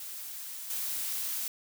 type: noise with level steps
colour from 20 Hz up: blue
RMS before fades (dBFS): -41 / -34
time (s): 0-1.48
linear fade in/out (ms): 2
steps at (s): 0.7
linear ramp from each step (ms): 2
effects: none